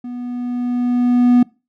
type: tone with level ramp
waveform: triangle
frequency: 245 Hz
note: B3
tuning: 14 cents flat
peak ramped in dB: -24 to -5 dBFS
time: 0.04-1.43 s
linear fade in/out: 5 ms
effects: noise-tail reverb RT60 0.3 s tail -24 dB re dry